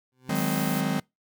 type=tone with exponential growth; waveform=20% pulse; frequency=128.1 Hz; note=C3; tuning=36 cents flat; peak=-32 dBFS; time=0.12-0.32 s; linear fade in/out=2 ms; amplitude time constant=43 ms
type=chord; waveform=45% pulse; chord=Ab dominant seventh; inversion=second; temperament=just; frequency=155.74 / 186.89 / 207.7 / 259.6 Hz; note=Eb3 / Gb3 / Ab3 / C4; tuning=+2 / +18 / 0 / -13 cents; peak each=-30 dBFS; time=0.29-1 s; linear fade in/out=5 ms
type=noise; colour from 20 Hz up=blue; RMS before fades=-36 dBFS; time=0.35-0.81 s; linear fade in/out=5 ms
effects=noise-tail reverb RT60 0.2 s tail -25 dB re dry